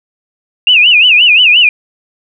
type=tone with vibrato; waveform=sine; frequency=2700 Hz; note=E7; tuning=41 cents sharp; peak=-3 dBFS; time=0.67-1.69 s; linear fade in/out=2 ms; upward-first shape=sine; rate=5.7 Hz; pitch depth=190 cents each way; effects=none